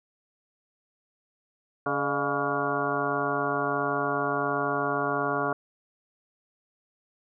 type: harmonic tone with a mistuned harmonic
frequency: 141.4 Hz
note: C#3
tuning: 35 cents sharp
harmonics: 1 / 2 / 3 / 4 / 5 / 6 / 7 / 8 / 9 / 10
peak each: -38 / -34 / -32 / -34 / -32 / -38 / -37 / -31 / -42 / -32 dBFS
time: 1.86-5.53 s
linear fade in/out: 2 ms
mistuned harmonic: 4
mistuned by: +100 cents
effects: none

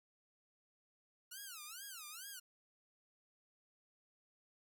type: tone with vibrato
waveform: 5% pulse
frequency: 1400 Hz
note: F6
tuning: 4 cents sharp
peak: -37 dBFS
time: 1.31-2.4 s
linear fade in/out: 10 ms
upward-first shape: sine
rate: 2.3 Hz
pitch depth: 280 cents each way
effects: none

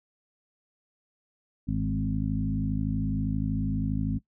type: harmonic tone with a mistuned harmonic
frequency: 52.5 Hz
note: G#1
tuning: 19 cents sharp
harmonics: 1 / 2 / 3 / 4 / 5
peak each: -32 / -32 / -32 / -32 / -32 dBFS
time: 1.67-4.19 s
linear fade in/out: 20 ms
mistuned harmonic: 3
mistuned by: +19 cents
effects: noise-tail reverb RT60 0.1 s tail -18 dB re dry

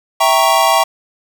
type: chord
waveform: square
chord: E diminished seventh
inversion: none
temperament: equal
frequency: 659.3 / 784 / 932.3 / 1108.7 Hz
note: E5 / G5 / Bb5 / Db6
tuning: 0 / 0 / 0 / 0 cents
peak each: -16 dBFS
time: 0.2-0.84 s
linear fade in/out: 10 ms
effects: none

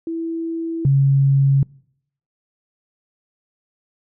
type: tone pair in turn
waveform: sine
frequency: 329.6 / 137.5 Hz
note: E4 / C#3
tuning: 0 / -14 cents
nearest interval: octave + minor third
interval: 1514 cents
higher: first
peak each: -22 / -11 dBFS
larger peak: second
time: 0.07-0.85 / 0.85-1.63 s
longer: neither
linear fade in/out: 2 ms
effects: noise-tail reverb RT60 0.7 s tail -25 dB re dry

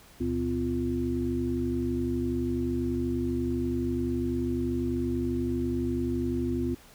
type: tone cluster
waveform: sine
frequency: 70.4 / 118.9 / 254.5 / 346.5 Hz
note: C#2 / A#2 / C4 / F4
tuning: +27 / +35 / -48 / -14 cents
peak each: -34 / -36 / -29 / -31 dBFS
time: 0.2-6.75 s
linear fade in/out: 10 ms
effects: pink hiss -54 dBFS RMS until 6.94 s

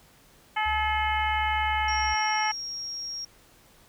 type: harmonic tone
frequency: 429.5 Hz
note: A4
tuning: 42 cents flat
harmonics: 2 / 3 / 4 / 5 / 6 / 7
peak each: -26 / -34 / -33 / -30 / -42 / -36 dBFS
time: 0.56-2.52 s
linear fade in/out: 10 ms
type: tone with pitch glide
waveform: sine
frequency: 70 to 68.28 Hz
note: C#2 to C#2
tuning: +18 to -26 cents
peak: -33 dBFS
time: 0.65-2.15 s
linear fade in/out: 20 ms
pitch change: -44 cents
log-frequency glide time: 1.7-1.9 s
type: tone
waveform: sine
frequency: 5588 Hz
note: F8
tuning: in tune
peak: -32 dBFS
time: 1.88-3.25 s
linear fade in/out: 5 ms
effects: pink hiss -57 dBFS RMS until 3.88 s

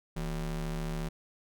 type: ring-modulated tone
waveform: square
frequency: 100 Hz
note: G2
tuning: 35 cents sharp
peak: -30 dBFS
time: 0.16-1.09 s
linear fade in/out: 10 ms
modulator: 63 Hz
effects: none

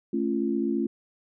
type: chord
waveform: sine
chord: A augmented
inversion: none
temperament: just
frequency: 220 / 275 / 343.8 Hz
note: A3 / C#4 / E#4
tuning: 0 / -14 / -27 cents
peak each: -28 dBFS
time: 0.13-0.87 s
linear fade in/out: 5 ms
effects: none

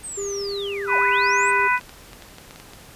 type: linear two-way sweep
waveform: sine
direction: down then up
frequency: 8560 to 523.3 to 8560 Hz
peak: -30 dBFS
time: 0.03-1.52 s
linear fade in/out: 20 ms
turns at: 0.97 s
type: tone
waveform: triangle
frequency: 400 Hz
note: G4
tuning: 35 cents sharp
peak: -24 dBFS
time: 0.17-1.68 s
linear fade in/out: 10 ms
type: harmonic tone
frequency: 497.4 Hz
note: B4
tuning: 12 cents sharp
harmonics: 2 / 3 / 4 / 5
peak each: -20 / -22 / -23 / -24 dBFS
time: 0.87-1.8 s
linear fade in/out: 50 ms
type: clicks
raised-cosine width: 0.2 ms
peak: -23 dBFS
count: 10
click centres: 1.777 / 1.812 / 1.894 / 2.132 / 2.223 / 2.384 / 2.509 / 2.56 / 2.6 / 2.735 s
effects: pink hiss -45 dBFS RMS until 2.95 s + resampled to 32000 Hz

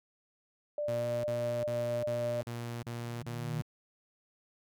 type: tone with pitch glide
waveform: sine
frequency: 591 to 598.2 Hz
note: D5 to D5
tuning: +11 to +32 cents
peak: -31 dBFS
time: 0.78-2.41 s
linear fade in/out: 2 ms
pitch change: +21 cents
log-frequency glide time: 0.92-1.05 s
type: tone bursts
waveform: sawtooth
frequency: 118.4 Hz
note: A#2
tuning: 27 cents sharp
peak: -33 dBFS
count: 7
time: 0.88-3.622 s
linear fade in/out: 5 ms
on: 360 ms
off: 37 ms
type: tone with exponential growth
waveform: sine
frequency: 152.9 Hz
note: D#3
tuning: 30 cents flat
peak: -31 dBFS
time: 2.73-3.61 s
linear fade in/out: 0 ms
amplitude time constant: 190 ms
effects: none

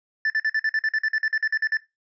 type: tone bursts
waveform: triangle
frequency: 1760 Hz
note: A6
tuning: in tune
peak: -18 dBFS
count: 16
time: 0.25-1.77 s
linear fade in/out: 2 ms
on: 50 ms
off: 48 ms
effects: noise-tail reverb RT60 0.2 s tail -17 dB re dry + resampled to 16000 Hz

